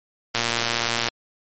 click train, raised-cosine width 0.2 ms, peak -4 dBFS, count 87, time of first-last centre 0.35-1.085 s, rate 117 Hz, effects MP3 32 kbps

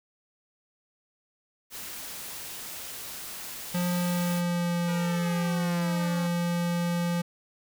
white noise, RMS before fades -39 dBFS, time 1.7-4.43 s, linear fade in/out 50 ms
square tone with pitch glide, 176.9 to 172.96 Hz, F3 to F3, +23 to -16 cents, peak -26 dBFS, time 3.74-7.22 s, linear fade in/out 10 ms, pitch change -39 cents, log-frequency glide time 3.95-4.78 s
10% pulse linear sweep, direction down, 485.7 to 263.6 Hz, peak -30 dBFS, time 4.87-6.28 s, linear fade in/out 20 ms
effects none

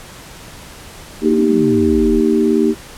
sine chord, Eb major, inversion second, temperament equal, 233.1 / 311.1 / 392 Hz, Bb3 / Eb4 / G4, 0 / 0 / 0 cents, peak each -15 dBFS, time 1.21-2.75 s, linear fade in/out 50 ms
sine exponential sweep, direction down, 429.9 to 32.7 Hz, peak -21 dBFS, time 1.24-2.21 s, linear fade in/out 10 ms
effects pink hiss -36 dBFS RMS until 2.97 s + low-pass 12000 Hz 12 dB/octave

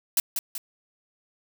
blue noise with echo, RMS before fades -21 dBFS, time 0.17-0.2 s, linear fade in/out 2 ms, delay 190 ms, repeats 2, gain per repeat -6 dB, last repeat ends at 0.58 s, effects none

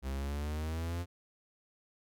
45% pulse exponential sweep, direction up, 65.41 to 88.4 Hz, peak -34 dBFS, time 0.02-1.06 s, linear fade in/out 50 ms, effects none

